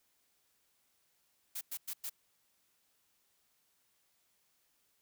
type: noise bursts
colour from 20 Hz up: blue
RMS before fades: -40 dBFS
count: 4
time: 1.55-2.098 s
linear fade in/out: 10 ms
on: 62 ms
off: 100 ms
effects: white hiss -75 dBFS RMS until 5.01 s